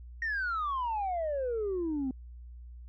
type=exponential sweep; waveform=sine; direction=down; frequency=1884 to 253.1 Hz; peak=-28 dBFS; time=0.22-2.11 s; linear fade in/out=2 ms; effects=tanh soft clip ceiling -27 dBFS + added 60 Hz sine -44 dBFS peak until 2.88 s